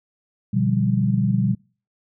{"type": "chord", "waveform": "sine", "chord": "G dominant seventh", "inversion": "first", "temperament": "just", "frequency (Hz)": [122.5, 147, 176.4, 196], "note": ["B2", "D3", "F3", "G3"], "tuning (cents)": [-14, 2, 18, 0], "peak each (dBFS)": [-21, -26, -24, -21], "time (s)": [0.53, 1.55], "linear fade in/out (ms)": 10, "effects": ["noise-tail reverb RT60 0.4 s tail -26 dB re dry"]}